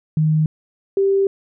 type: tone pair in turn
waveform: sine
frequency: 155.56 / 392 Hz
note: D#3 / G4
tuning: 0 / 0 cents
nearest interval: octave + major third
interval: 1600 cents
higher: second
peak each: -13 dBFS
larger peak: neither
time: 0.17-0.46 / 0.97-1.27 s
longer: second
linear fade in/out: 2 ms
effects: none